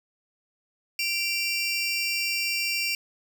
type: tone pair together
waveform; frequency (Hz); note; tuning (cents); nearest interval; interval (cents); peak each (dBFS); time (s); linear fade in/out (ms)
25% pulse; 2349 / 2753; D7 / F7; 0 / -25; minor third; 275; -24; 0.99-2.95; 2
effects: none